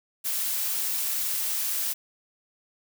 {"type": "noise", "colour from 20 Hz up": "blue", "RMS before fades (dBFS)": -28, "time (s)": [0.24, 1.94], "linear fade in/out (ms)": 20, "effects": []}